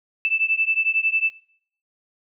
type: beating tone pair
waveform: sine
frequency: 2637 / 2648 Hz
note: E7 / E7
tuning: 0 / +7 cents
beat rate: 11 Hz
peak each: -22 dBFS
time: 0.25-1.3 s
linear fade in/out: 0 ms
effects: noise-tail reverb RT60 0.6 s tail -19 dB re dry